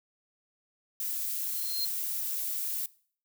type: noise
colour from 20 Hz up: violet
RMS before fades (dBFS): -33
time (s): 1-2.86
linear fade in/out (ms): 2
type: tone with exponential growth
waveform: sine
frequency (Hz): 4186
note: C8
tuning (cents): 0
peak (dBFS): -27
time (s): 1.34-1.85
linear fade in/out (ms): 2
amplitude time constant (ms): 110
effects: noise-tail reverb RT60 0.5 s tail -21 dB re dry